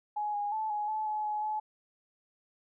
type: tone with pitch steps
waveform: sine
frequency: 838 / 822 / 871 / 837 / 864 / 852 / 845 / 856 Hz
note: G#5 / G#5 / A5 / G#5 / A5 / G#5 / G#5 / A5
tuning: +15 / -18 / -18 / +13 / -32 / +44 / +30 / -48 cents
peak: -30 dBFS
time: 0.16-1.6 s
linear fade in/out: 10 ms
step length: 180 ms
effects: none